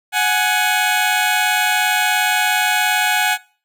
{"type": "tone pair together", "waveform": "15% pulse", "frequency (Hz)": [739, 836.2], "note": ["F#5", "G#5"], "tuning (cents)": [-2, 12], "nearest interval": "major second", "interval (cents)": 214, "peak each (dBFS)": -11, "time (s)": [0.12, 3.38], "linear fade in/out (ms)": 50, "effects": ["noise-tail reverb RT60 0.4 s tail -22 dB re dry"]}